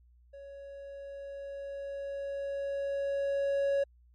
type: tone with level ramp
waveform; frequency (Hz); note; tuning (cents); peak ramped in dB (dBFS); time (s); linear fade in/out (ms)
triangle; 557; C#5; +8; -43 to -23; 0.33-3.84; 10
effects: added 60 Hz sine -58 dBFS peak until 4.14 s + MP3 48 kbps